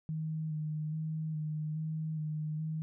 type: tone with vibrato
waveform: sine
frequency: 155.56 Hz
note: D#3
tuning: in tune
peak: -33 dBFS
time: 0.09-2.82 s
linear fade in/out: 0 ms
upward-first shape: square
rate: 1.2 Hz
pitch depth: 21 cents each way
effects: none